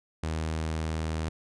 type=tone; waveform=sawtooth; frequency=79.4 Hz; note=D#2; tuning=36 cents sharp; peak=-25 dBFS; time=0.23-1.29 s; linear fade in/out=5 ms; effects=resampled to 22050 Hz